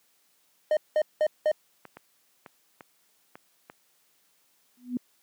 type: tone bursts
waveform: triangle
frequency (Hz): 614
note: D#5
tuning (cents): -23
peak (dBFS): -18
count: 4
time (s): 0.71-1.516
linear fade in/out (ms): 2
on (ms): 59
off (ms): 190
type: clicks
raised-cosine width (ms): 0.5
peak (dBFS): -28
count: 6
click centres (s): 1.853 / 1.97 / 2.462 / 2.808 / 3.355 / 3.699
type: tone with exponential growth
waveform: sine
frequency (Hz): 246.9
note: B3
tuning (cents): 0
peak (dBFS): -22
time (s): 4.77-4.97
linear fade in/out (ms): 2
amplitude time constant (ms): 43
effects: white hiss -67 dBFS RMS until 5.22 s + high-pass 150 Hz 12 dB/octave